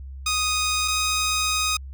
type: tone pair in turn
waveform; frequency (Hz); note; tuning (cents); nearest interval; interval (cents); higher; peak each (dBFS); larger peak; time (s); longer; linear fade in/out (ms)
10% pulse; 1244.5 / 1251.4; D#6 / D#6; 0 / +10; unison; 10; second; -13; neither; 0.26-0.88 / 0.88-1.77; second; 5
effects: added 67 Hz sine -34 dBFS peak until 1.93 s